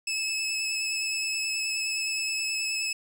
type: tone with vibrato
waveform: 20% pulse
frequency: 2600 Hz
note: E7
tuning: 24 cents flat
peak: -22 dBFS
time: 0.07-2.93 s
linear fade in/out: 5 ms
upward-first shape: triangle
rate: 9.5 Hz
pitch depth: 21 cents each way
effects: none